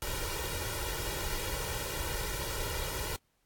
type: noise with comb filter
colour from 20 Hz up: pink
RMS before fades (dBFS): -35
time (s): 0.02-3.16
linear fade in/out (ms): 0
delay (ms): 2.1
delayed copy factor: +0.9
effects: pink hiss -75 dBFS RMS until 3.45 s + AAC 64 kbps